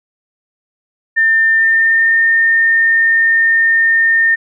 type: tone with pitch glide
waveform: sine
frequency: 1800 to 1819.9 Hz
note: A6 to A#6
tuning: +39 to -42 cents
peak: -8 dBFS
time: 1.16-4.36 s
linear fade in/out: 20 ms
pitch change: +19 cents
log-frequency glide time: 1.52-2.19 s
effects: none